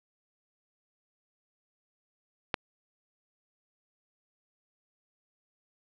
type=click; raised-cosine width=0.3 ms; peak=-10 dBFS; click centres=2.542 s; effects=low-pass 4000 Hz 12 dB/octave